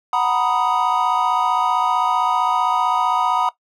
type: chord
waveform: triangle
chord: B major seventh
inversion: second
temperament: equal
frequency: 740 / 932.3 / 987.8 / 1244.5 Hz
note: F#5 / A#5 / B5 / D#6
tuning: 0 / 0 / 0 / 0 cents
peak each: -20 dBFS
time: 0.13-3.49 s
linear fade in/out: 2 ms
effects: noise-tail reverb RT60 0.1 s tail -17 dB re dry